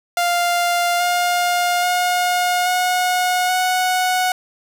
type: tone with pitch steps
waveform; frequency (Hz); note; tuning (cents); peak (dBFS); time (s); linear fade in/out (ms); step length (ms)
sawtooth; 698.5 / 707.8 / 717.3 / 726.9 / 736.6; F5 / F5 / F5 / F#5 / F#5; 0 / +23 / +46 / -31 / -8; -12; 0.17-4.32; 2; 830
effects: none